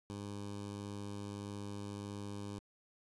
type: tone with notch filter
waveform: 15% pulse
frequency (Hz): 101.6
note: G#2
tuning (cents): -38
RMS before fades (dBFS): -44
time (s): 0.1-2.59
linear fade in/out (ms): 0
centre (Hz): 1900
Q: 1.4
effects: resampled to 24000 Hz